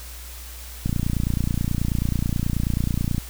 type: click train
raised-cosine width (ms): 5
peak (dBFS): -10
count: 69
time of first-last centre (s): 0.86-3.181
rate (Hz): 29.3
effects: added 60 Hz sine -37 dBFS peak until 3.29 s + white hiss -41 dBFS RMS until 3.29 s